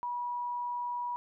sine tone, 970 Hz, B5, 31 cents flat, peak -32 dBFS, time 0.03-1.16 s, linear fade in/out 0 ms, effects none

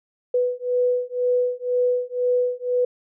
sine beating tone pair, 493.9 / 495.9 Hz, B4 / B4, 0 / +7 cents, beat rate 2 Hz, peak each -22 dBFS, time 0.34-2.85 s, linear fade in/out 5 ms, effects none

